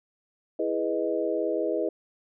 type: chord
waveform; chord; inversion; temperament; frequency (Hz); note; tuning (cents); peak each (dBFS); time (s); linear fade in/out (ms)
sine; E major seventh; none; equal; 329.6 / 415.3 / 493.9 / 622.3; E4 / G#4 / B4 / D#5; 0 / 0 / 0 / 0; -30; 0.59-1.89; 5
effects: none